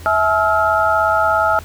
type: tone cluster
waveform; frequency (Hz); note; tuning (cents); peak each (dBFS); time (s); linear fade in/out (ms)
sine; 653 / 853 / 1296 / 1393; E5 / G#5 / E6 / F6; -17 / +46 / -30 / -5; -18; 0.06-1.59; 0
effects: added 83 Hz sine -33 dBFS peak until 1.64 s + pink hiss -40 dBFS RMS until 1.64 s